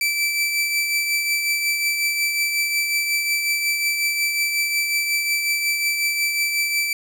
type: tone with tremolo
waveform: sawtooth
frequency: 2325 Hz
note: D7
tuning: 18 cents flat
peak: -14 dBFS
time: 0.01-6.93 s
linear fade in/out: 2 ms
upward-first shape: triangle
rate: 5.5 Hz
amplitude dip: 45%
effects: none

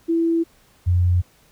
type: tone pair in turn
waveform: sine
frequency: 332 / 88.91 Hz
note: E4 / F2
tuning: +12 / +31 cents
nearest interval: octave + major seventh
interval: 2281 cents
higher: first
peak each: -16 / -14 dBFS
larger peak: second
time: 0.08-0.44 / 0.86-1.22 s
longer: neither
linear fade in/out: 20 ms
effects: pink hiss -56 dBFS RMS until 1.51 s

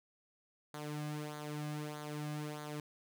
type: tone with flanger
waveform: sawtooth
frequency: 150 Hz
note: D3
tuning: 37 cents sharp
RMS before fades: -42 dBFS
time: 0.74-2.8 s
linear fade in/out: 2 ms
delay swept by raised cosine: 0.37 to 2.17 ms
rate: 1.6 Hz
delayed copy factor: -0.65
effects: none

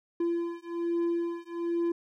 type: beating tone pair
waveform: triangle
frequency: 340 / 341.2 Hz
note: F4 / F4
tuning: -46 / -40 cents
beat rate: 1.2 Hz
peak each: -29 dBFS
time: 0.2-1.92 s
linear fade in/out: 5 ms
effects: none

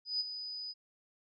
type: tone with ADSR envelope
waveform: sine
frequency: 4978 Hz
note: D#8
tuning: in tune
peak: -29 dBFS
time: 0.05-0.74 s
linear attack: 150 ms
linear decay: 26 ms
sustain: -10 dB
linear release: 35 ms
effects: none

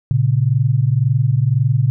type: tone pair together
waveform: sine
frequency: 115.8 / 137.71 Hz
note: A#2 / C#3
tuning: -11 / -11 cents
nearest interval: minor third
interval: 300 cents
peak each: -15 dBFS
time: 0.11-1.9 s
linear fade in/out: 0 ms
effects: none

